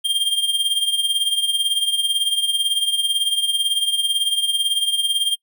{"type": "tone with tremolo", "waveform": "square", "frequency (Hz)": 3200, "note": "G7", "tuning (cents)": 35, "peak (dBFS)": -14, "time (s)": [0.04, 5.36], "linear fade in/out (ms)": 20, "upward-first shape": "triangle", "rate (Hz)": 18, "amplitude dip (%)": 75, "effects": ["noise-tail reverb RT60 0.1 s tail -25 dB re dry"]}